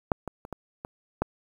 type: clicks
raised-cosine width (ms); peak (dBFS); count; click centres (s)
1; -8 / -19 / -26 / -20 / -21 / -10; 6; 0.118 / 0.277 / 0.451 / 0.527 / 0.849 / 1.22
effects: 8-bit